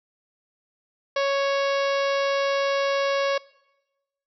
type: harmonic tone with a mistuned harmonic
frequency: 554.4 Hz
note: C#5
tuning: in tune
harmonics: 1 / 2 / 3 / 4 / 5 / 6 / 7 / 8 / 9 / 10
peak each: -22 / -28 / -32 / -34 / -36 / -38 / -39 / -40 / -41 / -42 dBFS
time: 1.16-3.38 s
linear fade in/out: 5 ms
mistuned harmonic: 10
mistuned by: +21 cents
effects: noise-tail reverb RT60 1.0 s tail -22 dB re dry

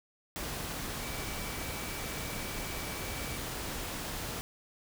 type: tone in noise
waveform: sine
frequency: 2300 Hz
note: D7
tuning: 37 cents flat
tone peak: -47 dBFS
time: 1-3.37 s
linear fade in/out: 0 ms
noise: pink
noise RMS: -38 dBFS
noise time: 0.36-4.41 s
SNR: -12 dB
effects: none

